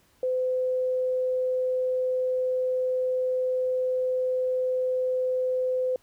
sine tone, 510 Hz, C5, 44 cents flat, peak -23 dBFS, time 0.23-5.96 s, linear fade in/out 2 ms, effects pink hiss -63 dBFS RMS until 6.02 s

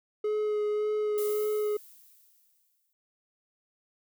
triangle tone with vibrato, 422.3 Hz, G#4, 29 cents sharp, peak -24 dBFS, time 0.24-1.77 s, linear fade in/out 5 ms, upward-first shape sine, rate 1.8 Hz, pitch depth 13 cents each way
violet noise with exponential decay, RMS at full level -37 dBFS, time 1.18-2.93 s, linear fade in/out 0 ms, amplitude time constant 380 ms
effects none

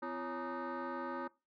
sine tone with frequency modulation, 342.3 Hz, F4, 35 cents flat, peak -36 dBFS, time 0.02-1.28 s, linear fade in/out 10 ms, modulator 299 Hz, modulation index 3.8, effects noise-tail reverb RT60 0.3 s tail -23 dB re dry + tanh soft clip ceiling -35 dBFS

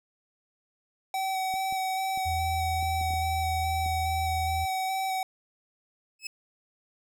square tone with vibrato, 761 Hz, F#5, 48 cents sharp, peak -28 dBFS, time 1.14-5.23 s, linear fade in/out 2 ms, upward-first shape square, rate 2.4 Hz, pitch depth 11 cents each way
clicks, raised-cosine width 3 ms, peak -33 dBFS, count 8, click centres 1.54 / 1.725 / 2.175 / 2.827 / 3.013 / 3.106 / 3.137 / 3.862 s
sine tone with pitch glide, 82.6 to 81.37 Hz, E2 to E2, +4 to -22 cents, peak -30 dBFS, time 2.25-4.66 s, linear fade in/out 20 ms, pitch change -26 cents, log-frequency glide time 2.7-3.32 s
20% pulse tone with exponential growth, 2591 Hz, E7, 30 cents flat, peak -25 dBFS, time 6.19-6.27 s, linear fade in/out 5 ms, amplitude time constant 17 ms
effects none

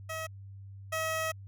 15% pulse tone pair in turn, 640 / 640 Hz, D#5 / D#5, +49 / +49 cents, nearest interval unison, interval 0 cents, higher neither, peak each -29 / -24 dBFS, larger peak second, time 0.09-0.27 / 0.92-1.32 s, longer second, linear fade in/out 10 ms, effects added 98 Hz sine -44 dBFS peak until 1.47 s

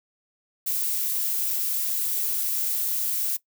violet noise, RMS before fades -26 dBFS, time 0.66-3.37 s, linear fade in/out 10 ms, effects noise-tail reverb RT60 0.1 s tail -19 dB re dry

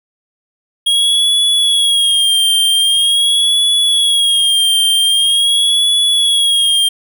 square tone with vibrato, 3282 Hz, G#7, 21 cents flat, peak -10 dBFS, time 0.86-6.89 s, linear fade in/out 10 ms, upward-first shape sine, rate 0.44 Hz, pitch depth 63 cents each way, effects none

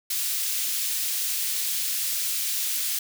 white high-pass noise, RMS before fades -27 dBFS, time 0.1-2.99 s, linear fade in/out 5 ms, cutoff 2800 Hz, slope 12 dB/octave, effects none

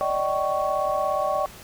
sine tone cluster, 581 / 618 / 769 / 1111 Hz, D5 / D#5 / G5 / C#6, -19 / -12 / -33 / +4 cents, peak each -27 dBFS, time 0.01-1.46 s, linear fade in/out 0 ms, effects pink hiss -44 dBFS RMS until 1.63 s

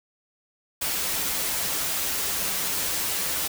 white noise with comb filter, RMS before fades -27 dBFS, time 0.81-3.48 s, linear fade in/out 10 ms, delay 8.3 ms, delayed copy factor -0.55, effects none

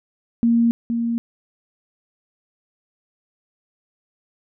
sine tone with echo, 233.1 Hz, A#3, in tune, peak -13 dBFS, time 0.43-0.71 s, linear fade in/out 0 ms, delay 470 ms, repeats 1, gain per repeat -6 dB, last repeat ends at 1.18 s, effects none

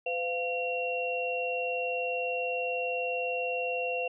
sine tone cluster, 506 / 699 / 2740 Hz, B4 / F5 / F7, +42 / +1 / -34 cents, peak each -32 / -35 / -33 dBFS, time 0.06-4.08 s, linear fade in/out 5 ms, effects none

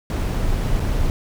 brown noise with dropouts, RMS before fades -20 dBFS, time 0.1-1.1 s, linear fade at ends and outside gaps 1 ms, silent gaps 0.797-0.801 s, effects none

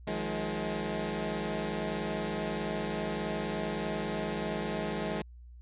15% pulse tone cluster, 159.1 / 180.7 / 211 Hz, D#3 / F#3 / G#3, +39 / -41 / +28 cents, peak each -31 / -32 / -28 dBFS, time 0.07-5.22 s, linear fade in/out 5 ms, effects added 60 Hz sine -47 dBFS peak until 5.61 s + resampled to 8000 Hz

